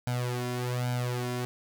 sawtooth tone with flanger, 123.47 Hz, B2, in tune, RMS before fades -31 dBFS, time 0.07-1.45 s, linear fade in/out 0 ms, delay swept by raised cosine 1.3 to 2.9 ms, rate 1.2 Hz, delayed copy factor +0.85, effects 9-bit

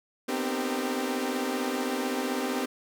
sawtooth tone cluster, 244.3 / 260 / 305.1 / 393.8 / 460.4 Hz, B3 / C4 / D#4 / G4 / A#4, -19 / -11 / -34 / +8 / -22 cents, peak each -33 / -27 / -32 / -30 / -35 dBFS, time 0.28-2.66 s, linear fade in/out 10 ms, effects none

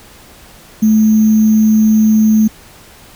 sine tone with sample-and-hold, 216.8 Hz, A3, 25 cents flat, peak -6 dBFS, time 0.82-2.48 s, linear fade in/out 10 ms, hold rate 6300 Hz, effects pink hiss -40 dBFS RMS until 3.15 s

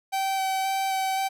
45% pulse tone with vibrato, 770 Hz, G5, 31 cents flat, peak -24 dBFS, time 0.12-1.29 s, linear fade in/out 20 ms, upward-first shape square, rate 1.9 Hz, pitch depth 9 cents each way, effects none

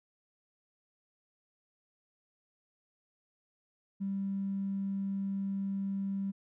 triangle tone with tanh clipping, 196 Hz, G3, in tune, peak -31 dBFS, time 4-6.32 s, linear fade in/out 20 ms, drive 2 dB, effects none

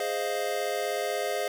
square chord, F minor seventh, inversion first, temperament equal, 415.3 / 523.3 / 622.3 / 698.5 Hz, Ab4 / C5 / Eb5 / F5, 0 / 0 / 0 / 0 cents, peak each -34 dBFS, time 0-1.48 s, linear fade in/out 2 ms, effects none

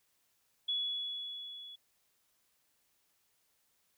sine tone with level ramp, 3390 Hz, G#7, 35 cents sharp, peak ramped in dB -30 to -47 dBFS, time 0.68-1.76 s, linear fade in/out 10 ms, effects white hiss -75 dBFS RMS until 3.97 s

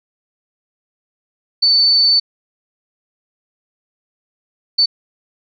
sine tone bursts at uneven times, 4512 Hz, C#8, 30 cents sharp, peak -9 dBFS, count 2, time 1.62-2.2 / 4.78-4.86 s, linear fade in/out 10 ms, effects none

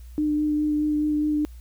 sine tone with vibrato, 300.6 Hz, D4, 40 cents sharp, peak -20 dBFS, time 0.18-1.45 s, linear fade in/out 0 ms, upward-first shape sine, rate 4.8 Hz, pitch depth 13 cents each way, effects added 60 Hz sine -39 dBFS peak until 1.6 s + white hiss -59 dBFS RMS until 1.6 s

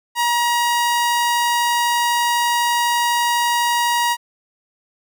sawtooth tone, 952 Hz, A#5, 36 cents sharp, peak -12 dBFS, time 0.15-4.17 s, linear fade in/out 50 ms, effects none

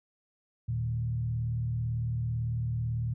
sine tone with frequency modulation, 116.54 Hz, A#2, in tune, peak -28 dBFS, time 0.68-3.14 s, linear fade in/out 10 ms, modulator 38 Hz, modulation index 0.65, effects none

